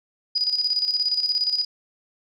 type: tone with tremolo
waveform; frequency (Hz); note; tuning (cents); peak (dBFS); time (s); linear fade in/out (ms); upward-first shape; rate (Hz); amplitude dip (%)
sine; 4926; D#8; -18; -18; 0.35-1.65; 10; square; 17; 60
effects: none